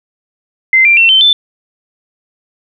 sine tone with pitch steps, 2073 / 2368 / 2704 / 3088 / 3527 Hz, C7 / D7 / E7 / G7 / A7, -17 / +14 / +43 / -27 / +3 cents, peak -4 dBFS, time 0.73-1.33 s, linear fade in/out 2 ms, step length 120 ms, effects none

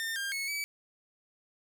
sawtooth tone with pitch steps, 1809 / 1602 / 2198 / 2289 Hz, A6 / G6 / C#7 / D7, +48 / +37 / -15 / -45 cents, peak -29 dBFS, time 0-0.64 s, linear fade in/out 0 ms, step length 160 ms, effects 11-bit

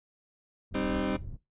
pink low-pass noise, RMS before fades -40 dBFS, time 0.71-1.37 s, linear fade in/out 10 ms, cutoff 140 Hz, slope 12 dB/octave
30% pulse chord, C minor, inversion second, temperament equal with one note detuned, 196 / 261.6 / 305.1 Hz, G3 / C4 / Eb4, 0 / 0 / -34 cents, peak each -30 dBFS, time 0.74-1.17 s, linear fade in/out 10 ms
effects noise-tail reverb RT60 0.2 s tail -17 dB re dry + resampled to 8000 Hz

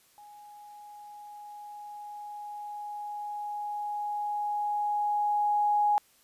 sine tone with level ramp, 831 Hz, G#5, 1 cent sharp, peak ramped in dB -48 to -21 dBFS, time 0.18-5.98 s, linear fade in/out 0 ms, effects white hiss -63 dBFS RMS until 6.23 s + resampled to 32000 Hz

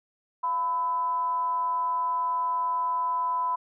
sine tone with frequency modulation, 1001 Hz, B5, 23 cents sharp, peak -24 dBFS, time 0.43-3.56 s, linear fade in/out 10 ms, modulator 303 Hz, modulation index 0.28, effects none

